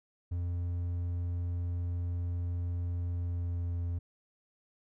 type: tone with pitch glide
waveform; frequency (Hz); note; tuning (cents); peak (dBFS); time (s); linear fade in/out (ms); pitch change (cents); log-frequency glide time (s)
triangle; 87.31 to 86.36; F2 to F2; 0 to -19; -29; 0.31-3.99; 10; -19; 3.13-3.84
effects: none